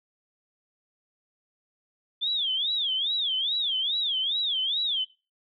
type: tone with vibrato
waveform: sine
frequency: 3446 Hz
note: A7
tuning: 37 cents flat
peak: -24 dBFS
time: 2.21-5.05 s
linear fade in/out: 20 ms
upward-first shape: sine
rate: 2.4 Hz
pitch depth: 220 cents each way
effects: noise-tail reverb RT60 0.3 s tail -19 dB re dry